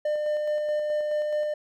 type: tone with tremolo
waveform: triangle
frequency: 601 Hz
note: D5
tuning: 40 cents sharp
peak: -21 dBFS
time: 0.05-1.54 s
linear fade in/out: 5 ms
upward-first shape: square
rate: 4.7 Hz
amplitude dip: 25%
effects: none